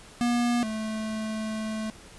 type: tone pair in turn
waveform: square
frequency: 240 / 218 Hz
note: B3 / A3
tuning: -49 / -16 cents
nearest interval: major second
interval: 167 cents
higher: first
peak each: -23 / -30 dBFS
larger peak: first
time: 0.21-0.63 / 0.63-1.9 s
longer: second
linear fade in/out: 0 ms
effects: pink hiss -49 dBFS RMS until 2.18 s + resampled to 24000 Hz